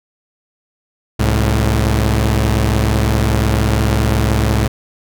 sawtooth tone pair together, 67 / 108.26 Hz, C2 / A2, +42 / -28 cents, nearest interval minor sixth, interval 830 cents, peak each -11 dBFS, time 1.19-4.68 s, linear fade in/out 10 ms, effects none

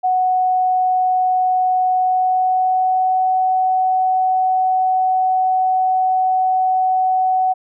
sine tone with pitch glide, 740 to 747.7 Hz, F#5 to F#5, 0 to +18 cents, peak -13 dBFS, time 0.03-7.54 s, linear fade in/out 20 ms, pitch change +18 cents, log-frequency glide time 1.93-3.27 s, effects none

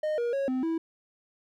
triangle tone with pitch steps, 614 / 475.3 / 550 / 257.7 / 327.2 Hz, D#5 / A#4 / C#5 / C4 / E4, -23 / +34 / -14 / -26 / -13 cents, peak -24 dBFS, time 0.03-0.78 s, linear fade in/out 5 ms, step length 150 ms, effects none

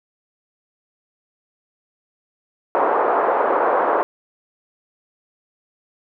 pink band-pass noise, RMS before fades -18 dBFS, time 2.75-4.03 s, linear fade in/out 0 ms, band 430 to 1200 Hz, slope 24 dB/octave, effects none

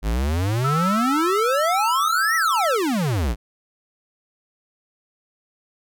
square exponential two-way sweep, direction up then down, 49.18 to 1975.5 to 49.18 Hz, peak -20 dBFS, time 0.02-3.36 s, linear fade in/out 50 ms, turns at 2.36 s
sine tone, 1318.5 Hz, E6, in tune, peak -21 dBFS, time 0.64-2.77 s, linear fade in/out 10 ms
effects none

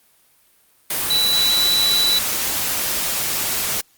sine tone in noise, 3951 Hz, B7, in tune, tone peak -15 dBFS, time 1.1-2.19 s, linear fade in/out 5 ms, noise white, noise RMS -22 dBFS, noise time 0.9-3.81 s, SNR +4 dB, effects white hiss -57 dBFS RMS until 3.97 s + Opus 32 kbps

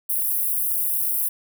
white high-pass noise, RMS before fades -23 dBFS, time 0.09-1.29 s, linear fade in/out 10 ms, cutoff 10000 Hz, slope 48 dB/octave, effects none

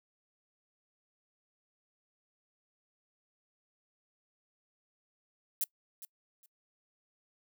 violet noise with echo, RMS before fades -31 dBFS, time 5.61-5.64 s, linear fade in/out 2 ms, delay 410 ms, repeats 2, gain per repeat -15 dB, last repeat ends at 6.46 s, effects noise-tail reverb RT60 0.1 s tail -24 dB re dry

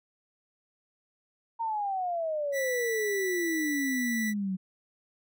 sine exponential sweep, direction down, 930 to 184.1 Hz, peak -28 dBFS, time 1.59-4.57 s, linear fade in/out 20 ms
45% pulse tone, 1965 Hz, B6, 9 cents flat, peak -31 dBFS, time 2.52-4.34 s, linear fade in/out 50 ms
effects none

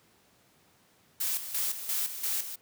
blue noise with tremolo, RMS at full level -30 dBFS, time 1.2-2.56 s, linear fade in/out 10 ms, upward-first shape square, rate 2.9 Hz, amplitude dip 65%, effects pink hiss -64 dBFS RMS until 2.61 s + high-pass 100 Hz 12 dB/octave

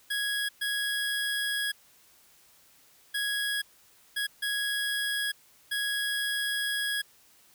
25% pulse tone bursts at uneven times, 1661.2 Hz, G#6, in tune, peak -24 dBFS, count 6, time 0.1-0.49 / 0.61-1.72 / 3.14-3.62 / 4.16-4.27 / 4.42-5.32 / 5.71-7.02 s, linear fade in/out 10 ms, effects white hiss -60 dBFS RMS until 7.54 s

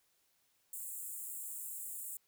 pink high-pass noise, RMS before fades -44 dBFS, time 0.73-2.17 s, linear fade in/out 2 ms, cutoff 7300 Hz, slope 96 dB/octave, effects white hiss -75 dBFS RMS until 2.27 s

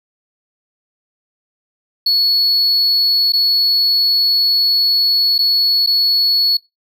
triangle tone with dropouts, 4390 Hz, C#8, 18 cents flat, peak -10 dBFS, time 2.06-6.57 s, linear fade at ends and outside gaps 5 ms, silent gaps 3.322-3.333 / 5.381-5.388 / 5.863-5.871 s, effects noise-tail reverb RT60 0.2 s tail -22 dB re dry

